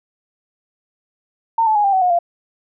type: tone with pitch steps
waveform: sine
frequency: 910 / 868.9 / 829.7 / 792.2 / 756.4 / 722.3 / 689.7 Hz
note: A#5 / A5 / G#5 / G5 / F#5 / F#5 / F5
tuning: -42 / -22 / -2 / +18 / +38 / -42 / -22 cents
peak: -12 dBFS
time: 1.58-2.189 s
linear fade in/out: 5 ms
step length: 87 ms
effects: none